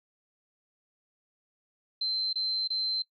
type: tone bursts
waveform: sine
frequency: 4102 Hz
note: C8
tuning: 35 cents flat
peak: -27 dBFS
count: 3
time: 2.01-3.022 s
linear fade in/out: 5 ms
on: 320 ms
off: 26 ms
effects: noise-tail reverb RT60 0.1 s tail -23 dB re dry + MP3 96 kbps